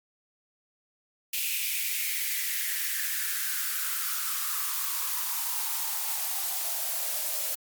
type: noise with high-pass filter sweep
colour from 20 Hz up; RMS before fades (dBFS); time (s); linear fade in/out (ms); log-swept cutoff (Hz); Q
blue; -30; 1.33-7.55; 5; 2600 to 570; 4.9
effects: Opus 48 kbps